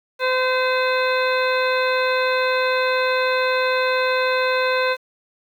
harmonic tone, 513 Hz, C5, 34 cents flat, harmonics 1 / 2 / 3 / 4 / 5 / 7 / 8, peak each -20 / -24 / -24 / -30 / -27 / -32 / -32 dBFS, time 0.19-4.97 s, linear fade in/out 50 ms, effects 8-bit

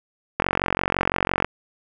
click train, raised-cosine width 0.5 ms, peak -4 dBFS, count 49, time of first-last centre 0.4-1.446 s, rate 45.9 Hz, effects none

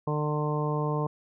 harmonic tone, 150 Hz, D3, 37 cents sharp, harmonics 1 / 2 / 3 / 4 / 5 / 6 / 7, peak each -28 / -36 / -32 / -37 / -40 / -37 / -35 dBFS, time 0.07-1.07 s, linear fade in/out 5 ms, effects none

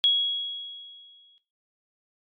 sine tone with exponential decay, 3325 Hz, G#7, 1 cent sharp, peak -16 dBFS, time 0.04-1.38 s, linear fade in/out 0 ms, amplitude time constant 290 ms, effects noise-tail reverb RT60 0.4 s tail -17 dB re dry + AAC 48 kbps

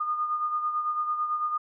sine beating tone pair, 1221 / 1230 Hz, D#6 / D#6, -33 / -20 cents, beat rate 9 Hz, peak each -26 / -35 dBFS, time 0-1.58 s, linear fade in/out 10 ms, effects none

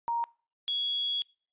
sine tone pair in turn, 936 / 3345 Hz, A#5 / G#7, +7 / +12 cents, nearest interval octave + minor seventh, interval 2205 cents, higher second, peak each -27 dBFS, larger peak neither, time 0.08-0.24 / 0.68-1.22 s, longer second, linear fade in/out 0 ms, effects noise-tail reverb RT60 0.4 s tail -24 dB re dry + resampled to 8000 Hz

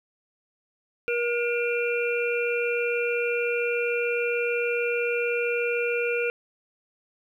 harmonic tone with a mistuned harmonic, 476.5 Hz, A#4, 38 cents sharp, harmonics 1 / 3 / 5 / 6, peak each -25 / -32 / -30 / -33 dBFS, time 1.08-6.3 s, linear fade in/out 0 ms, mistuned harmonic 6, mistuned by -97 cents, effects 10-bit

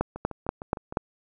two click trains, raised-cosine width 1 ms, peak -9 / -22 dBFS, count 5 / 6, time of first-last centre 0.01-0.972 / 0.16-0.925 s, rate 4.16 / 6.54 Hz, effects none

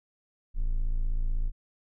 triangle tone, 28.04 Hz, A0, 34 cents sharp, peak -22 dBFS, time 0.54-1.52 s, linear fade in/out 50 ms, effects none

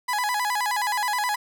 30% pulse tone with vibrato, 911 Hz, A#5, 40 cents flat, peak -20 dBFS, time 0.08-1.36 s, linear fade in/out 10 ms, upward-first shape square, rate 9.5 Hz, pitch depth 150 cents each way, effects none

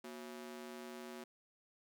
sawtooth ring-modulated tone, 302.9 Hz, D#4, 46 cents flat, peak -40 dBFS, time 0.04-1.24 s, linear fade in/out 5 ms, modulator 66.2 Hz, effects none

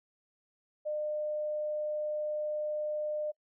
sine tone, 604 Hz, D5, 48 cents sharp, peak -31 dBFS, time 0.85-3.32 s, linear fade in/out 20 ms, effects noise-tail reverb RT60 0.1 s tail -24 dB re dry

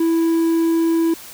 triangle tone, 330 Hz, E4, 2 cents sharp, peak -12 dBFS, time 0-1.14 s, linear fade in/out 5 ms, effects white hiss -38 dBFS RMS until 1.33 s

